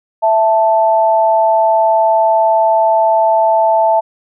sine tone pair together, 660.4 / 880 Hz, E5 / A5, +3 / 0 cents, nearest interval perfect fourth, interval 497 cents, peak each -11 dBFS, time 0.22-4.01 s, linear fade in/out 20 ms, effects none

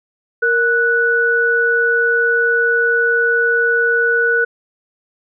sine tone pair together, 465.7 / 1478.5 Hz, A#4 / F#6, -2 / -2 cents, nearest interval octave + minor sixth, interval 2000 cents, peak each -17 / -13 dBFS, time 0.42-4.45 s, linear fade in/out 10 ms, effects none

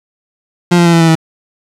30% pulse tone with pitch steps, 175.1 / 172.29 / 169.53 / 166.81 / 164.13 / 161.5 Hz, F3 / F3 / E3 / E3 / E3 / E3, +5 / -23 / +49 / +21 / -7 / -35 cents, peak -3 dBFS, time 0.71-1.154 s, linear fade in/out 10 ms, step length 74 ms, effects low-pass 9000 Hz 12 dB/octave + 7-bit

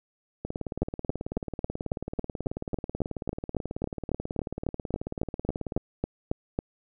two click trains, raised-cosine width 2 ms, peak -19 / -13 dBFS, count 99 / 22, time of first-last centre 0.45-5.776 / 0.82-6.589 s, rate 18.4 / 3.64 Hz, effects none

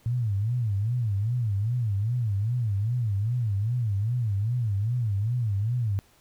sine tone with vibrato, 110.6 Hz, A2, 9 cents sharp, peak -23 dBFS, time 0.06-5.99 s, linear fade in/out 0 ms, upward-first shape sine, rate 2.5 Hz, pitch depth 210 cents each way, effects pink hiss -60 dBFS RMS until 6.2 s

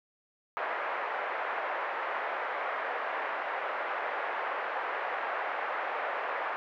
pink band-pass noise, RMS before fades -34 dBFS, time 0.57-6.56 s, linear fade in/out 0 ms, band 560 to 2000 Hz, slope 24 dB/octave, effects none

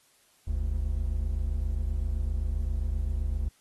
triangle tone pair together, 45.77 / 73.42 Hz, F#1 / D2, -18 / 0 cents, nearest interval minor sixth, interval 818 cents, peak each -27 / -27 dBFS, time 0.47-3.49 s, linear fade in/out 10 ms, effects white hiss -64 dBFS RMS until 3.6 s + AAC 32 kbps

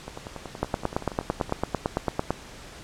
two click trains, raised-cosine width 1 ms, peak -9 / -21 dBFS, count 16 / 16, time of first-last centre 0.63-2.306 / 0.08-1.495 s, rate 8.95 / 10.6 Hz, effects pink hiss -44 dBFS RMS until 2.83 s + low-pass 8000 Hz 12 dB/octave

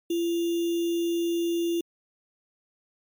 sine tone with sample-and-hold, 340 Hz, F4, 46 cents flat, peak -23 dBFS, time 0.1-1.81 s, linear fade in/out 5 ms, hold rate 3150 Hz, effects MP3 96 kbps

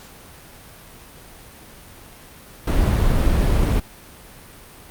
brown noise, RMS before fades -17 dBFS, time 2.67-3.8 s, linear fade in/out 5 ms, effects pink hiss -43 dBFS RMS until 4.9 s + Opus 48 kbps

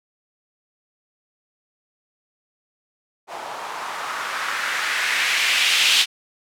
violet noise with low-pass filter sweep, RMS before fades -22 dBFS, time 3.27-6.06 s, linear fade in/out 50 ms, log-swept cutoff 750 to 3200 Hz, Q 2.1, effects none

